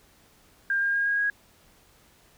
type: tone with pitch steps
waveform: sine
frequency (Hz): 1600 / 1612.1 / 1624.2 / 1636.5 / 1648.8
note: G6 / G6 / G#6 / G#6 / G#6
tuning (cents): +35 / +48 / -39 / -26 / -13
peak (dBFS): -22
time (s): 0.7-1.3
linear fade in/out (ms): 2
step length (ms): 120
effects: pink hiss -59 dBFS RMS until 2.37 s